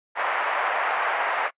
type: band-pass noise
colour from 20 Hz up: pink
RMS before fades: -25 dBFS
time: 0.15-1.51 s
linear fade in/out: 50 ms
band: 660 to 2100 Hz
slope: 24 dB/octave
effects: noise-tail reverb RT60 0.1 s tail -26 dB re dry + resampled to 8000 Hz